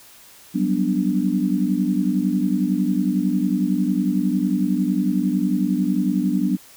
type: chord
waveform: sine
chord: G major seventh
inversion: third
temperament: equal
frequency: 185 / 196 / 246.9 / 293.7 Hz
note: F#3 / G3 / B3 / D4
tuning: 0 / 0 / 0 / 0 cents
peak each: -23 dBFS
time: 0.54-6.57 s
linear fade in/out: 20 ms
effects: white hiss -47 dBFS RMS until 6.76 s